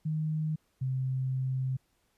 sine tone pair in turn, 155.56 / 130.81 Hz, D#3 / C3, 0 / 0 cents, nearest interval minor third, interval 300 cents, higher first, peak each -28 dBFS, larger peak neither, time 0.05-0.56 / 0.81-1.77 s, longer second, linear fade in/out 10 ms, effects pink hiss -73 dBFS RMS until 2.17 s + resampled to 32000 Hz

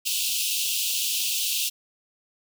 pink high-pass noise, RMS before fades -26 dBFS, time 0.05-1.7 s, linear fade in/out 20 ms, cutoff 2600 Hz, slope 96 dB/octave, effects none

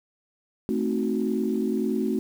sine chord, A diminished seventh, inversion none, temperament equal, 220 / 261.6 / 311.1 / 370 Hz, A3 / C4 / Eb4 / Gb4, 0 / 0 / 0 / 0 cents, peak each -26 / -28 / -31 / -28 dBFS, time 0.69-2.19 s, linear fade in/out 0 ms, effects tanh soft clip ceiling -12 dBFS + 8-bit

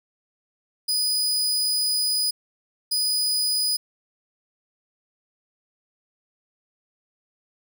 sawtooth tone bursts at uneven times, 4969 Hz, D#8, 3 cents flat, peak -18 dBFS, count 2, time 0.88-2.31 / 2.91-3.77 s, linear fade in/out 10 ms, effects none

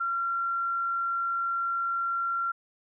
sine tone, 1371 Hz, F6, 32 cents flat, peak -26 dBFS, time 0-2.52 s, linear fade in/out 10 ms, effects none

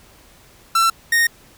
45% pulse tone pair in turn, 1343 / 1853.9 Hz, E6 / A#6, +32 / -10 cents, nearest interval tritone, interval 558 cents, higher second, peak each -13 dBFS, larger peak neither, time 0.75-0.9 / 1.12-1.27 s, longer neither, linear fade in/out 5 ms, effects pink hiss -49 dBFS RMS until 1.57 s

